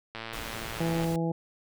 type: click train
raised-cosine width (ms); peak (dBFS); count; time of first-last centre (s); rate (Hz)
0.3; -21; 102; 0.15-1.044; 113
type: noise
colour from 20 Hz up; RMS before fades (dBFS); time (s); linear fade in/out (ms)
pink; -40; 0.33-1.16; 2
type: harmonic tone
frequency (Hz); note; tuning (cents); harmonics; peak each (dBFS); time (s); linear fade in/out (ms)
165.7; E3; +9; 1 / 2 / 3 / 4 / 5; -28 / -32 / -34 / -40 / -38; 0.8-1.32; 5
effects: none